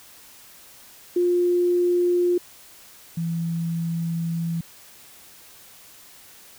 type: tone pair in turn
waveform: sine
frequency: 353.4 / 166.78 Hz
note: F4 / E3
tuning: +21 / +21 cents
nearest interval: octave + minor second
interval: 1300 cents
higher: first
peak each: -17 / -23 dBFS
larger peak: first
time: 1.16-2.38 / 3.17-4.61 s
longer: second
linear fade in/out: 5 ms
effects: white hiss -48 dBFS RMS until 6.58 s